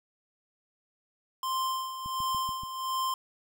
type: tone with tremolo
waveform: square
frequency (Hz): 1046.5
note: C6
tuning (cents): 0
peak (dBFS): -28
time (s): 1.43-3.14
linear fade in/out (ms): 2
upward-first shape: sine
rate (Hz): 1.4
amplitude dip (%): 65
type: click train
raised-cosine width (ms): 5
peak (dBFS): -32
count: 5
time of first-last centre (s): 2.06-2.635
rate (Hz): 6.96
effects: none